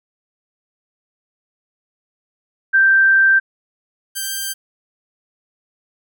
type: tone pair in turn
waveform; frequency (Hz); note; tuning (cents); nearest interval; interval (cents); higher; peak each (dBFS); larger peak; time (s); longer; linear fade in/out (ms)
sine / 5% pulse; 1568 / 1574.2; G6 / G6; 0 / +7; unison; 7; second; -9 / -11; first; 2.73-3.4 / 4.15-4.54; first; 20
effects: none